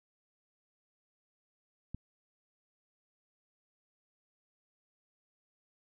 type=click; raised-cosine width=5 ms; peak=-27 dBFS; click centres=1.946 s; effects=none